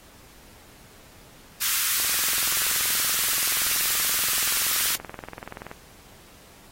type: high-pass noise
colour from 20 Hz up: white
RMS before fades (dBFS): -24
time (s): 1.61-4.96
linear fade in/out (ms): 10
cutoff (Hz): 1100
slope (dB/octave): 48
type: click train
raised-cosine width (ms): 0.5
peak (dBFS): -21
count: 79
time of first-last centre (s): 2-5.714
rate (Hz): 21
effects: pink hiss -51 dBFS RMS until 6.71 s + AAC 48 kbps